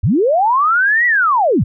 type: linear two-way sweep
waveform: sine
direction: up then down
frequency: 66 to 1975.5 to 66 Hz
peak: -10 dBFS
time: 0.03-1.64 s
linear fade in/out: 10 ms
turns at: 1.06 s
effects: none